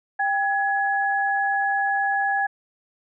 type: tone pair together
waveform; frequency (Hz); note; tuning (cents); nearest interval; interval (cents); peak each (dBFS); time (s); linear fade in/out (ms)
sine; 793.8 / 1682; G5 / G#6; +22 / +22; octave + minor second; 1300; -22 / -23; 0.19-2.47; 10
effects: none